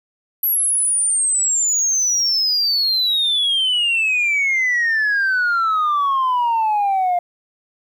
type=exponential sweep; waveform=sine; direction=down; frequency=11840 to 698.5 Hz; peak=-13 dBFS; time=0.43-7.19 s; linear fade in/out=5 ms; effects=tanh soft clip ceiling -13 dBFS + 9-bit